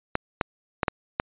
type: clicks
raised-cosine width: 0.5 ms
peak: -7 dBFS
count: 5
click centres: 0.154 / 0.412 / 0.832 / 0.882 / 1.199 s
effects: resampled to 8000 Hz